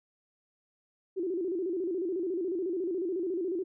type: tone with vibrato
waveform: sine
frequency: 357.7 Hz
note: F4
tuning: 41 cents sharp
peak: -29 dBFS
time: 1.16-3.64 s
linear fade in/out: 20 ms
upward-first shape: square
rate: 14 Hz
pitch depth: 110 cents each way
effects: none